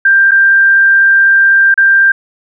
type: tone with dropouts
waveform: sine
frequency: 1584 Hz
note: G6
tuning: 18 cents sharp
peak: -4 dBFS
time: 0.05-2.12 s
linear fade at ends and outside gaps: 5 ms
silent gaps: 0.311-0.316 / 1.742-1.776 s
effects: none